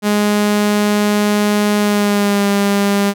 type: tone with pitch glide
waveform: sawtooth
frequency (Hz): 207.7 to 201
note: G#3 to G3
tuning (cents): 0 to +44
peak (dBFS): -8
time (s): 0.02-3.14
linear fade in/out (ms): 50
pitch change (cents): -56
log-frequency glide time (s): 1.78-2.47
effects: none